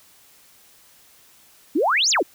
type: exponential two-way sweep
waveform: sine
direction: up then down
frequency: 261.6 to 7380 to 261.6 Hz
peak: -16 dBFS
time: 1.75-2.23 s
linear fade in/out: 10 ms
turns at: 2.1 s
effects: white hiss -53 dBFS RMS until 2.34 s